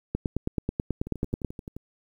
two click trains, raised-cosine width 3 ms, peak -24 / -13 dBFS, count 9 / 13, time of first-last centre 1.07-1.766 / 0.15-1.447 s, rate 11.5 / 9.25 Hz, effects 9-bit

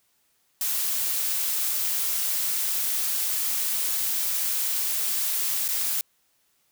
blue noise with dropouts, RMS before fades -26 dBFS, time 0.61-6.01 s, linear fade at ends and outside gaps 1 ms, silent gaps 5.681-5.687 s, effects white hiss -68 dBFS RMS until 6.71 s

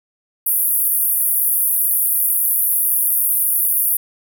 white band-pass noise, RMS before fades -17 dBFS, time 0.46-3.97 s, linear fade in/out 5 ms, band 10000 to 16000 Hz, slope 96 dB/octave, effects none

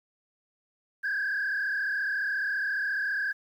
sine tone with frequency modulation, 1617 Hz, G#6, 47 cents flat, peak -25 dBFS, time 1.03-3.33 s, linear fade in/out 20 ms, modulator 34.5 Hz, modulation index 2.1, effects tanh soft clip ceiling -24 dBFS + 10-bit

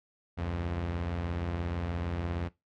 sawtooth beating tone pair, 69.3 / 86.3 Hz, C#2 / F2, 0 / -20 cents, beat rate 17 Hz, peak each -36 / -28 dBFS, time 0.37-2.49 s, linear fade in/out 20 ms, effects noise-tail reverb RT60 0.2 s tail -19 dB re dry + low-pass 3000 Hz 12 dB/octave

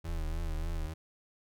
35% pulse tone with vibrato, 80.7 Hz, E2, 36 cents flat, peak -36 dBFS, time 0.04-0.94 s, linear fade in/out 10 ms, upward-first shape triangle, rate 3.4 Hz, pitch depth 95 cents each way
sine tone, 33.35 Hz, C1, 34 cents sharp, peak -32 dBFS, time 0.08-0.87 s, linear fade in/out 10 ms
effects none

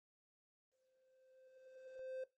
triangle tone with exponential growth, 520 Hz, C5, 11 cents flat, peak -40 dBFS, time 0.72-2.24 s, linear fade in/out 5 ms, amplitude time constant 330 ms, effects noise-tail reverb RT60 0.2 s tail -17 dB re dry + Opus 24 kbps

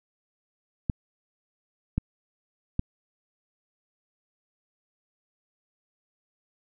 clicks, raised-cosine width 5 ms, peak -12 dBFS, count 3, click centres 0.898 / 1.98 / 2.794 s, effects none

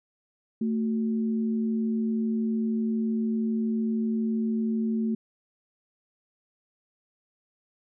sine tone pair together, 222.8 / 370 Hz, A3 / F#4, +22 / 0 cents, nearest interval major sixth, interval 878 cents, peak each -24 / -36 dBFS, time 0.61-5.15 s, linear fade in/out 5 ms, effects none

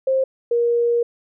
sine tone pair in turn, 529 / 472.8 Hz, C5 / A#4, +19 / +24 cents, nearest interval major second, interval 195 cents, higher first, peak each -15 dBFS, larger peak neither, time 0.07-0.24 / 0.51-1.03 s, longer second, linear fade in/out 5 ms, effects none

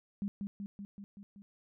sine tone with echo, 200.9 Hz, G3, 43 cents sharp, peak -32 dBFS, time 0.22-0.28 s, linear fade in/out 0 ms, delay 190 ms, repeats 6, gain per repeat -3 dB, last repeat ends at 1.42 s, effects none

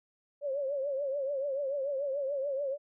sine tone with vibrato, 554.4 Hz, C#5, in tune, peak -30 dBFS, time 0.41-2.78 s, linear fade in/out 50 ms, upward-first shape triangle, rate 6.9 Hz, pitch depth 110 cents each way, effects none

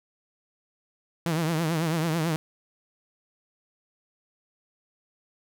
sawtooth tone with vibrato, 162.5 Hz, E3, 24 cents flat, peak -20 dBFS, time 1.26-2.36 s, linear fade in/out 0 ms, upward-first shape triangle, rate 9.1 Hz, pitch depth 120 cents each way, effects none

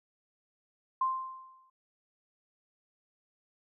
sine tone with exponential decay, 1046.5 Hz, C6, in tune, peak -24 dBFS, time 1.01-1.7 s, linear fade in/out 5 ms, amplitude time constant 150 ms, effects none

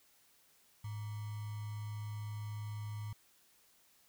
sine tone with sample-and-hold, 105.8 Hz, G#2, 33 cents sharp, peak -39 dBFS, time 0.84-3.13 s, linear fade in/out 5 ms, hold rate 1050 Hz, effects white hiss -68 dBFS RMS until 4.08 s

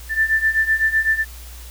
sine beating tone pair, 1767 / 1774.9 Hz, A6 / A6, +7 / +15 cents, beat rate 7.9 Hz, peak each -20 / -17 dBFS, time 0.09-1.25 s, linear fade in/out 50 ms, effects added 60 Hz sine -35 dBFS peak until 1.7 s + white hiss -42 dBFS RMS until 1.7 s

